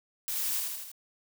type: noise with echo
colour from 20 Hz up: blue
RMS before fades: -33 dBFS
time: 0.28-0.6 s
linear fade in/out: 0 ms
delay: 79 ms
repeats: 4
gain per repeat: -3 dB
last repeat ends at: 0.916 s
effects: none